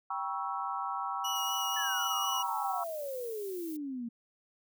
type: chord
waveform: sine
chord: C# half-diminished seventh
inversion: second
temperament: equal with one note detuned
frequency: 784 / 963 / 1108.7 / 1318.5 Hz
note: G5 / B5 / C#6 / E6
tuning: 0 / -44 / 0 / 0 cents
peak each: -38 dBFS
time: 0.1-2.84 s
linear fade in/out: 5 ms
type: tone with vibrato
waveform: 30% pulse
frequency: 2909 Hz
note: F#7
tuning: 30 cents flat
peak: -31 dBFS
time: 1.24-2.43 s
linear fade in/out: 10 ms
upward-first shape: sine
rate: 4 Hz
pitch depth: 17 cents each way
type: noise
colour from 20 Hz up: violet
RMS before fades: -48 dBFS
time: 1.35-3.77 s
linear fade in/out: 10 ms
type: exponential sweep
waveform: sine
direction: down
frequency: 1760 to 227.7 Hz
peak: -35 dBFS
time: 1.76-4.09 s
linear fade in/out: 10 ms
effects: none